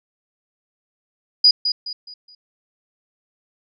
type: tone with echo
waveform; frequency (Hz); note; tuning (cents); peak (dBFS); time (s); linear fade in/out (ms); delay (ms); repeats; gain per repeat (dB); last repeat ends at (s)
sine; 4911; D#8; -23; -8; 1.44-1.51; 5; 210; 4; -9; 2.35
effects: none